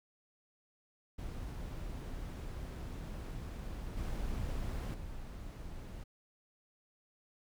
brown noise with level steps, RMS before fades -42 / -38 / -45 dBFS, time 1.18-6.04 s, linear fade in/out 10 ms, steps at 3.97 / 4.94 s, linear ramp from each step 2 ms, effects none

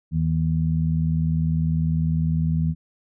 harmonic tone, 80 Hz, D#2, 49 cents sharp, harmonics 1 / 2 / 3, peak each -25 / -20 / -31 dBFS, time 0.11-2.75 s, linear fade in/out 50 ms, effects none

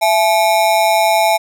square ring-modulated tone, 765 Hz, G5, 42 cents flat, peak -8 dBFS, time 0.01-1.38 s, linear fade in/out 20 ms, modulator 94.8 Hz, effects none

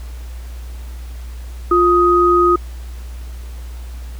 sine tone pair together, 351.2 / 1251.5 Hz, F4 / D#6, +10 / +10 cents, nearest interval octave + minor seventh, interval 2200 cents, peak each -12 dBFS, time 1.71-2.56 s, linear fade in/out 5 ms, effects added 60 Hz sine -27 dBFS peak until 4.19 s + pink hiss -44 dBFS RMS until 4.19 s

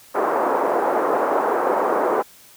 pink band-pass noise, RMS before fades -20 dBFS, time 0.14-2.23 s, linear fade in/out 20 ms, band 360 to 1200 Hz, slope 24 dB/octave, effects white hiss -48 dBFS RMS until 2.56 s

